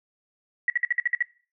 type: tone bursts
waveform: sine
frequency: 1930 Hz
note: B6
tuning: 40 cents flat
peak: -19 dBFS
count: 8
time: 0.68-1.225 s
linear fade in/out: 2 ms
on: 20 ms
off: 55 ms
effects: noise-tail reverb RT60 0.4 s tail -21 dB re dry